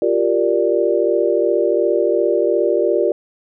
sine chord, G minor seventh, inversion third, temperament equal, 349.2 / 392 / 466.2 / 587.3 Hz, F4 / G4 / Bb4 / D5, 0 / 0 / 0 / 0 cents, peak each -19 dBFS, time 0.02-3.12 s, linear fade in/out 2 ms, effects none

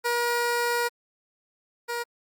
15% pulse tone pair in turn, 477.3 / 474.7 Hz, A#4 / A#4, +41 / +31 cents, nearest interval unison, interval 10 cents, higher first, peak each -17 / -22 dBFS, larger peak first, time 0.04-0.89 / 1.88-2.04 s, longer first, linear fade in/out 20 ms, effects Opus 48 kbps

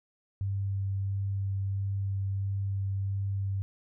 sine tone with vibrato, 98.1 Hz, G2, 2 cents sharp, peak -28 dBFS, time 0.41-3.62 s, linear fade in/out 0 ms, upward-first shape sine, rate 1.5 Hz, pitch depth 9 cents each way, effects none

